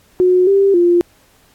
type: tone with pitch steps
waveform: sine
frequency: 364.4 / 394.1 / 348.4 Hz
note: F#4 / G4 / F4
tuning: -26 / +9 / -4 cents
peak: -8 dBFS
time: 0.2-1.01 s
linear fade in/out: 0 ms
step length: 270 ms
effects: pink hiss -52 dBFS RMS until 1.54 s + AAC 64 kbps